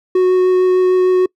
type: tone with vibrato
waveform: triangle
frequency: 368.1 Hz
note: F#4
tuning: 9 cents flat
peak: -7 dBFS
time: 0.15-1.26 s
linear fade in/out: 5 ms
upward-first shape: triangle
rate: 6.6 Hz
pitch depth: 9 cents each way
effects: noise-tail reverb RT60 0.1 s tail -25 dB re dry